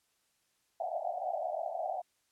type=band-pass noise; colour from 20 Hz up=white; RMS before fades=-36 dBFS; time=0.8-2.02 s; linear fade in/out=5 ms; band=610 to 770 Hz; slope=96 dB/octave; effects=white hiss -75 dBFS RMS until 2.31 s + low-pass 11000 Hz 12 dB/octave